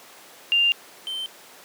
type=tone pair in turn; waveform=sine / triangle; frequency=2794 / 3105 Hz; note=F7 / G7; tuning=0 / -17 cents; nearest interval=major second; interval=183 cents; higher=second; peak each=-16 / -26 dBFS; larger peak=first; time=0.52-0.72 / 1.07-1.26 s; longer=first; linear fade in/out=0 ms; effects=pink hiss -46 dBFS RMS until 1.64 s + high-pass 400 Hz 12 dB/octave